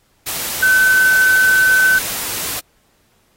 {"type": "tone in noise", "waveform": "sine", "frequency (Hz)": 1522, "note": "F#6", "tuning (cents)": 48, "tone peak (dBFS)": -9, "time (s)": [0.62, 1.99], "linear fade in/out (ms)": 10, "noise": "white", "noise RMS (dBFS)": -23, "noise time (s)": [0.26, 2.6], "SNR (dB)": 11, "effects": ["pink hiss -59 dBFS RMS until 3.36 s", "AAC 48 kbps"]}